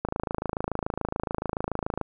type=click train; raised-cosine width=1 ms; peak=-13 dBFS; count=54; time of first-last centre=0.05-2.013 s; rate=27 Hz; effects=none